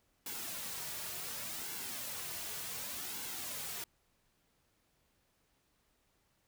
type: noise with flanger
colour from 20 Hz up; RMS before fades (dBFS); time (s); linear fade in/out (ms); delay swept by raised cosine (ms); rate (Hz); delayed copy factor
white; -42; 0.26-3.84; 2; 1.6 to 3.9; 0.68; -0.55
effects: pink hiss -75 dBFS RMS until 6.47 s